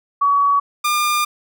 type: tone pair in turn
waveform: sine / sawtooth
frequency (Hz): 1131 / 1203.4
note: C#6 / D6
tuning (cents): +34 / +42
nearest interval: minor second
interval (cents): 108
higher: second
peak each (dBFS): -12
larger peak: neither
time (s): 0.21-0.6 / 0.84-1.25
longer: second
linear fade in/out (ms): 10
effects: none